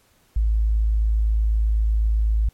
sine tone, 54 Hz, A1, 32 cents flat, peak -16 dBFS, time 0.36-2.49 s, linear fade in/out 5 ms, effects pink hiss -60 dBFS RMS until 2.53 s + MP3 64 kbps

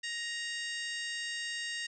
harmonic tone with a mistuned harmonic, 937 Hz, A#5, 9 cents sharp, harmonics 2 / 3 / 4 / 5 / 6 / 7 / 8 / 9, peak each -38 / -42 / -44 / -46 / -48 / -49 / -50 / -51 dBFS, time 0.03-1.87 s, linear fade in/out 10 ms, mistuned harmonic 6, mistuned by -39 cents, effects none

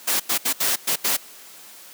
white noise bursts at uneven times, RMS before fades -21 dBFS, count 6, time 0.07-0.2 / 0.29-0.38 / 0.45-0.53 / 0.6-0.76 / 0.87-0.96 / 1.04-1.17 s, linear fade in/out 10 ms, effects white hiss -44 dBFS RMS until 1.93 s + high-pass 200 Hz 12 dB/octave

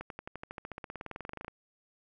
accelerating click train, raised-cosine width 0.5 ms, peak -25 dBFS, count 26, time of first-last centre 0.01-1.481 s, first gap 92 ms, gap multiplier 0.96, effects none

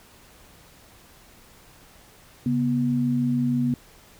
sine tone pair together, 137.04 / 243.5 Hz, C#3 / B3, -19 / -24 cents, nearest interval minor seventh, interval 995 cents, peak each -26 / -21 dBFS, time 2.46-3.74 s, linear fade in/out 2 ms, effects pink hiss -52 dBFS RMS until 4.19 s

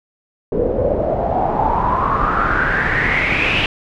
pink noise with low-pass filter sweep, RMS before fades -17 dBFS, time 0.52-3.66 s, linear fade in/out 2 ms, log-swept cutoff 450 to 2800 Hz, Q 7.2, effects none

